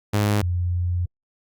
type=tone pair in turn; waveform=sawtooth / sine; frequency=103.83 / 88.25 Hz; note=G#2 / F2; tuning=0 / +19 cents; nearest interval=minor third; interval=281 cents; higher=first; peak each=-14 / -20 dBFS; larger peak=first; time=0.13-0.42 / 0.42-1.06 s; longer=second; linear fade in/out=10 ms; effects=Opus 48 kbps